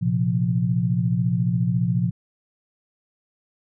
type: chord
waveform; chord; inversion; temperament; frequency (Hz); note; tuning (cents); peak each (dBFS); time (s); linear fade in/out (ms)
sine; Bb suspended second; none; equal; 116.54 / 130.81 / 174.61; Bb2 / C3 / F3; 0 / 0 / 0; -23 / -24 / -22; 0.01-2.11; 20
effects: none